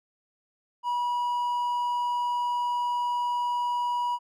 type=tone; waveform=triangle; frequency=970 Hz; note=B5; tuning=31 cents flat; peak=-23 dBFS; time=0.83-4.19 s; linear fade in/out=50 ms; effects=none